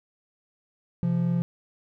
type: tone pair together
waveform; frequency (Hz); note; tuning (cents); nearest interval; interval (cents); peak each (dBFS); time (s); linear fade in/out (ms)
triangle; 130.81 / 172.6; C3 / F3; 0 / -20; perfect fourth; 480; -26 / -21; 1.03-1.42; 0
effects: none